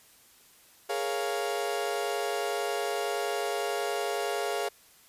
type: chord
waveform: 35% pulse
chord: Bb minor seventh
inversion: third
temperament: equal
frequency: 415.3 / 466.2 / 554.4 / 698.5 Hz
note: Ab4 / Bb4 / Db5 / F5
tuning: 0 / 0 / 0 / 0 cents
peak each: -31 / -35 / -34 / -32 dBFS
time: 0.89-4.69 s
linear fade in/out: 10 ms
effects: white hiss -58 dBFS RMS until 5.08 s + resampled to 32000 Hz